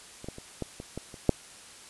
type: clicks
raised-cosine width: 2 ms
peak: -28 / -22 / -28 / -18 / -25 / -21 / -30 / -6 dBFS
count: 8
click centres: 0.244 / 0.286 / 0.384 / 0.623 / 0.801 / 0.976 / 1.142 / 1.293 s
effects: white hiss -49 dBFS RMS until 1.89 s + resampled to 24000 Hz